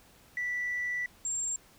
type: tone pair in turn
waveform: sine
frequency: 1965 / 7419 Hz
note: B6 / A#8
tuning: -9 / -9 cents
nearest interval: octave + major seventh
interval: 2300 cents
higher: second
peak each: -29 / -29 dBFS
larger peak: neither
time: 0.37-1.06 / 1.25-1.56 s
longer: first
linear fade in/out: 2 ms
effects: tanh soft clip ceiling -26 dBFS + pink hiss -59 dBFS RMS until 1.78 s